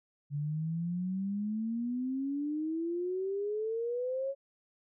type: exponential sweep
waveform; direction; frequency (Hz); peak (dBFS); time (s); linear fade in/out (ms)
sine; up; 142.1 to 555; -31; 0.3-4.35; 50
effects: none